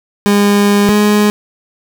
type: tone pair in turn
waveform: 30% pulse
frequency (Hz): 203.6 / 208.6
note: G#3 / G#3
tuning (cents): -34 / +8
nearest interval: unison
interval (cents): 42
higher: second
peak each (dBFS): -5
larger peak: neither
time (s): 0.26-0.89 / 0.89-1.3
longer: first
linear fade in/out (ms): 0
effects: none